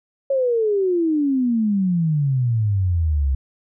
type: exponential sweep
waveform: sine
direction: down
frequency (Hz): 554.4 to 65.2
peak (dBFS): -16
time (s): 0.3-3.35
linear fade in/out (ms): 5
effects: none